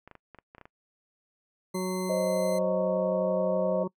clicks, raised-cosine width 0.5 ms, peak -32 dBFS, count 9, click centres 0.076 / 0.113 / 0.153 / 0.347 / 0.387 / 0.549 / 0.582 / 0.613 / 0.655 s
10% pulse tone, 2060 Hz, C7, 28 cents flat, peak -31 dBFS, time 1.74-2.59 s, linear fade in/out 10 ms
harmonic tone, 185 Hz, F#3, in tune, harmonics 1 / 2 / 3 / 5 / 6, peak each -31 / -32 / -38 / -40 / -42 dBFS, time 1.74-3.88 s, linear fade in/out 10 ms
sine chord, C diminished, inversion second, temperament equal, 370 / 523.3 / 622.3 Hz, Gb4 / C5 / Eb5, 0 / 0 / 0 cents, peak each -28 dBFS, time 2.09-3.84 s, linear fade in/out 10 ms
effects noise-tail reverb RT60 0.1 s tail -24 dB re dry

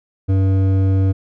sine tone with hard clipping, 95.9 Hz, G2, 37 cents flat, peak -14 dBFS, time 0.28-1.13 s, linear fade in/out 20 ms, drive 10 dB, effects none

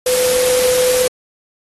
sine tone in noise, 503 Hz, B4, 32 cents sharp, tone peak -13 dBFS, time 0.06-1.08 s, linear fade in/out 5 ms, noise white, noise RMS -19 dBFS, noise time 0.06-1.08 s, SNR +3 dB, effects AAC 32 kbps

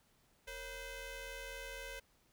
15% pulse ring-modulated tone, 504 Hz, B4, 35 cents sharp, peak -35 dBFS, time 0.47-2 s, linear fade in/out 10 ms, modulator 1050 Hz, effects pink hiss -72 dBFS RMS until 2.32 s

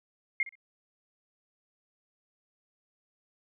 sine tone with echo, 2127 Hz, C7, 28 cents sharp, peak -24 dBFS, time 0.4-0.43 s, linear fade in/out 2 ms, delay 62 ms, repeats 2, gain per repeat -15 dB, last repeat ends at 0.554 s, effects none

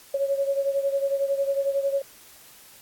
sine beating tone pair, 551 / 562 Hz, C#5 / C#5, -11 / +24 cents, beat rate 11 Hz, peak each -23 / -28 dBFS, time 0.14-2.02 s, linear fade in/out 5 ms, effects white hiss -50 dBFS RMS until 2.81 s + AAC 64 kbps

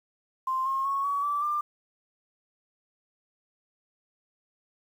sine tone with pitch steps, 1046.5 / 1074.1 / 1102.3 / 1131.4 / 1161.2 / 1191.7 Hz, C6 / C6 / C#6 / C#6 / D6 / D6, 0 / +45 / -10 / +35 / -20 / +25 cents, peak -25 dBFS, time 0.47-1.61 s, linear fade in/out 5 ms, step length 190 ms, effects 9-bit

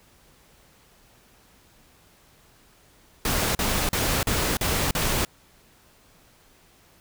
pink noise bursts, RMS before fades -24 dBFS, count 6, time 3.25-5.25 s, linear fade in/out 2 ms, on 300 ms, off 40 ms, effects pink hiss -57 dBFS RMS until 7 s

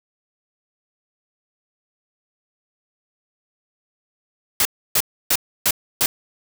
white noise bursts, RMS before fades -17 dBFS, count 5, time 4.6-6.06 s, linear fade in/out 2 ms, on 52 ms, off 300 ms, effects none

